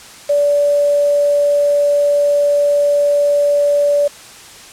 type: tone with quantisation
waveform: sine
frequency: 578 Hz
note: D5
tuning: 28 cents flat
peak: -10 dBFS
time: 0.29-4.08 s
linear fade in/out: 10 ms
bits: 5
effects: white hiss -37 dBFS RMS until 4.72 s + low-pass 9000 Hz 12 dB/octave